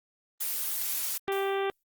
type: noise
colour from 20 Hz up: blue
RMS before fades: -31 dBFS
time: 0.4-1.18 s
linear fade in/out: 10 ms
type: harmonic tone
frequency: 392 Hz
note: G4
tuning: in tune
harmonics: 1 / 2 / 3 / 4 / 5 / 6 / 7 / 8 / 9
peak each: -28 / -34 / -38 / -40 / -42 / -44 / -45 / -46 / -47 dBFS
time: 1.28-1.7 s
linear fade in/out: 0 ms
type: noise with exponential decay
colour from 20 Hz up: violet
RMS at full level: -40 dBFS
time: 1.32-1.83 s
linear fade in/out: 0 ms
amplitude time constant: 110 ms
effects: Opus 24 kbps